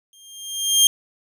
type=tone with exponential growth; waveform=20% pulse; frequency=3201 Hz; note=G7; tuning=36 cents sharp; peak=-4 dBFS; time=0.13-0.87 s; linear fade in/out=1 ms; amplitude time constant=160 ms; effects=none